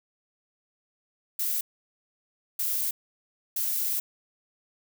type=noise bursts at uneven times; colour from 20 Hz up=violet; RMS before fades=-28 dBFS; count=3; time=1.39-1.61 / 2.59-2.91 / 3.56-4 s; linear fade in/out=5 ms; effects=none